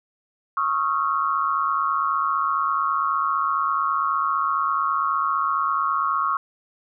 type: tone cluster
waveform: sine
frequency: 1101 / 1256 / 1365 Hz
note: C#6 / D#6 / F6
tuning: -12 / +16 / -40 cents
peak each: -22 / -25 / -27 dBFS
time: 0.57-6.37 s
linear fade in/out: 2 ms
effects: none